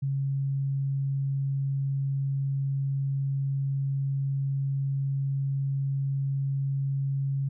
sine tone, 137.3 Hz, C#3, 16 cents flat, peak -25 dBFS, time 0.02-7.49 s, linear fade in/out 10 ms, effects none

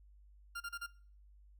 40% pulse tone bursts, 1396.9 Hz, F6, in tune, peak -39 dBFS, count 4, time 0.55-0.865 s, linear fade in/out 10 ms, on 54 ms, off 33 ms, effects noise-tail reverb RT60 0.5 s tail -22 dB re dry + added 50 Hz sine -58 dBFS peak until 1.59 s

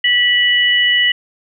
sine tone pair together, 1952.4 / 2949 Hz, B6 / F#7, -20 / -6 cents, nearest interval perfect fifth, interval 714 cents, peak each -13 dBFS, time 0.04-1.12 s, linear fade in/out 5 ms, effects none

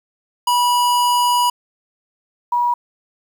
square / sine tone pair in turn, 975 / 964.4 Hz, B5 / B5, -23 / -41 cents, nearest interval unison, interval 18 cents, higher first, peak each -14 dBFS, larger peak neither, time 0.47-1.5 / 2.52-2.74 s, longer first, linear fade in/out 5 ms, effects 8-bit

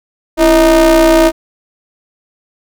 square ring-modulated tone, 151.4 Hz, D#3, 47 cents flat, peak -3 dBFS, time 0.37-1.32 s, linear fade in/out 50 ms, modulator 485 Hz, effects none

